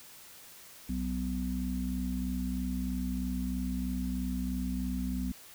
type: harmonic tone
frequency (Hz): 63.1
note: B1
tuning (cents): +38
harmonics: 1 / 3 / 4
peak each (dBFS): -35 / -35 / -35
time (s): 0.89-5.32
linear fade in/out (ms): 5
effects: white hiss -52 dBFS RMS until 5.54 s